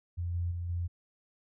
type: tone with level steps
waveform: sine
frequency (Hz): 86.8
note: F2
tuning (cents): -10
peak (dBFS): -31 / -29 / -33 / -30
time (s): 0.17-0.88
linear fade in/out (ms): 20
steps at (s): 0.34 / 0.51 / 0.69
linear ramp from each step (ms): 5
effects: none